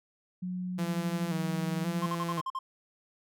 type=tone; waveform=sine; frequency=181.8 Hz; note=F#3; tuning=30 cents flat; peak=-32 dBFS; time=0.42-2.07 s; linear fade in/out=10 ms
type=tone with vibrato; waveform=sawtooth; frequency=164.81 Hz; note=E3; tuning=in tune; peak=-28 dBFS; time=0.78-2.41 s; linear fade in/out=10 ms; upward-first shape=square; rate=0.94 Hz; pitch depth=48 cents each way
type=tone bursts; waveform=triangle; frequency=1056 Hz; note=C6; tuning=16 cents sharp; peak=-29 dBFS; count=7; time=2.02-2.59 s; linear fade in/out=5 ms; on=42 ms; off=46 ms
effects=none